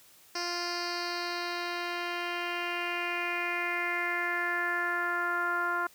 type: tone with low-pass filter sweep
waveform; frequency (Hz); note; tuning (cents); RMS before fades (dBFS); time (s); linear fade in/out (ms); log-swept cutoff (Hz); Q
10% pulse; 349.2; F4; 0; -32; 0.35-5.87; 5; 5300 to 1300; 4.2
effects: white hiss -58 dBFS RMS until 5.94 s + high-pass 60 Hz 12 dB/octave